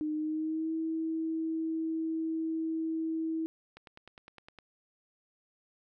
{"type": "tone with pitch glide", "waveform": "sine", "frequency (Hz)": [305.9, 322.4], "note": ["D#4", "E4"], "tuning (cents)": [-29, -38], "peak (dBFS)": -30, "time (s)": [0.01, 3.46], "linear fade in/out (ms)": 0, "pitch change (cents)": 91, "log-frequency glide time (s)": [0.13, 0.73]}
{"type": "click train", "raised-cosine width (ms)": 0.3, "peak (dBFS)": -33, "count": 9, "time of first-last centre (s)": [3.77, 4.587], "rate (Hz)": 9.79}
{"effects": []}